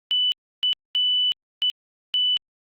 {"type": "tone bursts at uneven times", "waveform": "sine", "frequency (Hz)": 2985, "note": "F#7", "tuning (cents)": 15, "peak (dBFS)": -18, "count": 5, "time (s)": [[0.11, 0.32], [0.63, 0.73], [0.95, 1.32], [1.62, 1.7], [2.14, 2.37]], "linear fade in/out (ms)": 0, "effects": ["Opus 48 kbps"]}